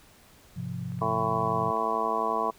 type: chord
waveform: sine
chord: F minor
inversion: first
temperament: just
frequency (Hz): 104.77 / 130.96 / 174.61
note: Ab2 / C3 / F3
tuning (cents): +16 / +2 / 0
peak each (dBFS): -38 / -35 / -35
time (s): 0.56-1.71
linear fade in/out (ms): 10
type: clicks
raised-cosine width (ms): 0.5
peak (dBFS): -38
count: 4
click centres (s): 0.92 / 0.99 / 1.033 / 1.768
type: harmonic tone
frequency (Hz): 111.5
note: A2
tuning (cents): +23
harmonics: 2 / 3 / 4 / 5 / 6 / 7 / 8 / 9 / 10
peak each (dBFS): -39 / -39 / -33 / -41 / -32 / -35 / -41 / -29 / -31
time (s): 1.01-2.51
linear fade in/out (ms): 10
effects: pink hiss -56 dBFS RMS until 2.58 s